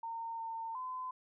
sine tone with pitch steps, 915 / 907 / 1020 Hz, A#5 / A#5 / C6, -32 / -48 / -44 cents, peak -38 dBFS, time 0.03-1.11 s, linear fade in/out 5 ms, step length 360 ms, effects none

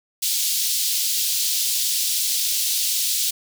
pink high-pass noise, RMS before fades -22 dBFS, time 0.22-3.31 s, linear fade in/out 10 ms, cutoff 3600 Hz, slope 24 dB/octave, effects none

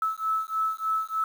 sine beating tone pair, 1303 / 1306.3 Hz, E6 / E6, -20 / -16 cents, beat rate 3.3 Hz, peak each -28 dBFS, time 0.02-1.24 s, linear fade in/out 2 ms, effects 8-bit

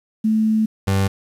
sine / 30% pulse tone pair in turn, 218.5 / 97.33 Hz, A3 / G2, -12 / -12 cents, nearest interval octave + major second, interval 1400 cents, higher first, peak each -14 / -13 dBFS, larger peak second, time 0.24-0.66 / 0.87-1.08 s, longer first, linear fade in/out 10 ms, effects resampled to 32000 Hz + 8-bit

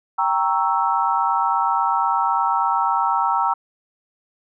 sine chord, G diminished seventh, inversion none, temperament equal, 784 / 932.3 / 1108.7 / 1318.5 Hz, G5 / Bb5 / Db6 / Fb6, 0 / 0 / 0 / 0 cents, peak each -23 / -20 / -26 / -22 dBFS, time 0.18-3.54 s, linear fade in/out 10 ms, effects none

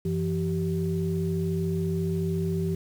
sine tone cluster, 93.1 / 167.3 / 386.2 Hz, F#2 / E3 / G4, +11 / +26 / -26 cents, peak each -31 / -26 / -30 dBFS, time 0.05-2.75 s, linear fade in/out 5 ms, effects tanh soft clip ceiling -15 dBFS + 8-bit

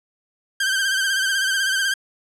sawtooth tone with vibrato, 1568 Hz, G6, in tune, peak -15 dBFS, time 0.6-1.94 s, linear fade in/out 5 ms, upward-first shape sine, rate 16 Hz, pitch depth 53 cents each way, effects low-pass 11000 Hz 12 dB/octave

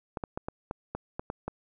clicks, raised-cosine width 1 ms, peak -19 dBFS, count 9, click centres 0.172 / 0.238 / 0.375 / 0.485 / 0.711 / 0.95 / 1.195 / 1.301 / 1.48 s, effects none

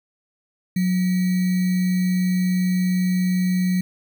sine tone with sample-and-hold, 182.7 Hz, F#3, 22 cents flat, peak -17 dBFS, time 0.76-3.81 s, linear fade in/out 5 ms, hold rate 2100 Hz, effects none

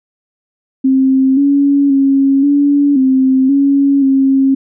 sine tone with pitch steps, 264.9 / 281.5 / 273.3 / 285.5 / 262.6 / 278.5 / 269.4 Hz, C4 / C#4 / C#4 / D4 / C4 / C#4 / C#4, +22 / +27 / -24 / -49 / +6 / +8 / -49 cents, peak -7 dBFS, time 0.84-4.55 s, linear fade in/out 10 ms, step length 530 ms, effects none

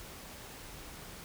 silence, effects pink hiss -48 dBFS RMS until 1.24 s

